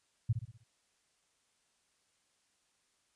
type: tone with echo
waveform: sine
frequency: 114.2 Hz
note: A#2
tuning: 35 cents flat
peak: -25 dBFS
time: 0.29-0.33 s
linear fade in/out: 10 ms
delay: 62 ms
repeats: 5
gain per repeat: -7 dB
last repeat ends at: 0.64 s
effects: white hiss -75 dBFS RMS until 3.15 s + resampled to 22050 Hz